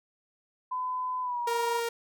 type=tone with pitch glide; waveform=sine; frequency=1010 to 957.7 Hz; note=B5 to A#5; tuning=+39 to +46 cents; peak=-29 dBFS; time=0.71-1.8 s; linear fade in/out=10 ms; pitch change=-93 cents; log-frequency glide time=1.22-1.4 s
type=tone; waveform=sawtooth; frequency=466.2 Hz; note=A#4; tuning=in tune; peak=-25 dBFS; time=1.47-1.89 s; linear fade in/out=5 ms
effects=none

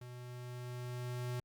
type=tone with level ramp; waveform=square; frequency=123.47 Hz; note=B2; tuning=in tune; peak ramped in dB=-48 to -37 dBFS; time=0.01-1.4 s; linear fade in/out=5 ms; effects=Opus 48 kbps

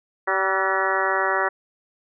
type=harmonic tone with a mistuned harmonic; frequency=192 Hz; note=G3; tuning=36 cents flat; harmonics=2 / 3 / 4 / 5 / 6 / 7 / 8 / 9 / 10; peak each=-28 / -28 / -28 / -28 / -28 / -28 / -28 / -28 / -28 dBFS; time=0.27-1.49 s; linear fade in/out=10 ms; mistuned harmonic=8; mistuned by=-60 cents; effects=none

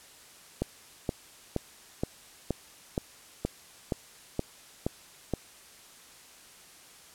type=click train; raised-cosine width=2 ms; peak=-14 dBFS; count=11; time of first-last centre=0.62-5.337 s; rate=2.12 Hz; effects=white hiss -53 dBFS RMS until 7.14 s + low-pass 11000 Hz 12 dB/octave

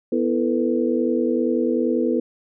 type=harmonic tone with a mistuned harmonic; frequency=82.41 Hz; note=E2; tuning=in tune; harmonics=3 / 4 / 5 / 6; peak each=-22 / -23 / -24 / -25 dBFS; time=0.12-2.2 s; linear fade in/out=5 ms; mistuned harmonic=5; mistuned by=+130 cents; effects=none

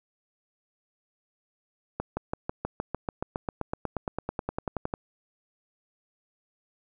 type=accelerating click train; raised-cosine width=1 ms; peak=-15 dBFS; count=25; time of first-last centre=2-4.939 s; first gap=170 ms; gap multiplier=0.97; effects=none

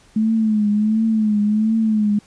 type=tone with vibrato; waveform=sine; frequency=215.3 Hz; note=A3; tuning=37 cents flat; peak=-14 dBFS; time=0.16-2.19 s; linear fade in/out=5 ms; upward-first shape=triangle; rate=1.4 Hz; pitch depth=78 cents each way; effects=pink hiss -52 dBFS RMS until 2.26 s + resampled to 22050 Hz

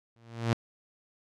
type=tone with exponential growth; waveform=sawtooth; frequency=115.6 Hz; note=A#2; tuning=14 cents flat; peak=-18 dBFS; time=0.16-0.53 s; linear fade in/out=0 ms; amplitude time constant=79 ms; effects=low-pass 6000 Hz 12 dB/octave

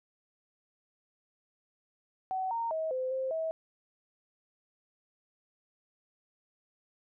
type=tone with pitch steps; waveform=sine; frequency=754 / 923 / 638 / 515 / 525 / 645 Hz; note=F#5 / A#5 / D#5 / C5 / C5 / E5; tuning=+32 / -17 / +43 / -28 / +6 / -38 cents; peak=-30 dBFS; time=2.31-3.51 s; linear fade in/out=0 ms; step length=200 ms; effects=none

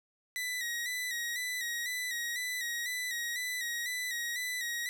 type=tone with vibrato; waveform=sawtooth; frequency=1942 Hz; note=B6; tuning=30 cents flat; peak=-30 dBFS; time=0.36-4.89 s; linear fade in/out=0 ms; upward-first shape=square; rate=2 Hz; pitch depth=45 cents each way; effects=none

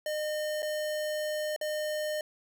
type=tone with dropouts; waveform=square; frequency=609 Hz; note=D#5; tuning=37 cents flat; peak=-31 dBFS; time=0.06-2.21 s; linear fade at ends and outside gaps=2 ms; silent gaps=0.622-0.628 / 1.563-1.612 s; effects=none

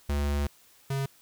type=tone pair in turn; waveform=square; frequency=71.9 / 136.67 Hz; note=D2 / C#3; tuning=-36 / -24 cents; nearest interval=major seventh; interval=1112 cents; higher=second; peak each=-26 / -28 dBFS; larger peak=first; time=0.09-0.47 / 0.9-1.06 s; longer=first; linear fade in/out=5 ms; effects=white hiss -59 dBFS RMS until 1.21 s

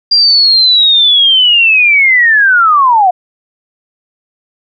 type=linear sweep; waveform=sine; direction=down; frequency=4800 to 698 Hz; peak=-4 dBFS; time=0.11-3.11 s; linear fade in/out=10 ms; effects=none

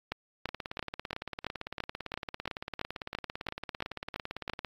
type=two click trains; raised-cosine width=0.3 ms; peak=-16 / -20 dBFS; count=14 / 75; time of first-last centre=0.12-4.497 / 0.49-4.647 s; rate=2.97 / 17.8 Hz; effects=AAC 32 kbps

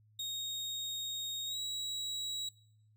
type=tone with pitch glide; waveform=35% pulse; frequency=3729 to 3878 Hz; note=A#7 to B7; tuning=0 to -32 cents; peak=-35 dBFS; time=0.19-2.49 s; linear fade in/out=5 ms; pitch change=+68 cents; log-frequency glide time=1.46-1.59 s; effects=noise-tail reverb RT60 0.7 s tail -20 dB re dry + added 107 Hz sine -63 dBFS peak until 2.96 s

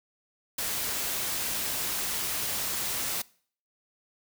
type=noise; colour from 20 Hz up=white; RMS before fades=-31 dBFS; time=0.58-3.22 s; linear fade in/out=5 ms; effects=noise-tail reverb RT60 0.5 s tail -22 dB re dry

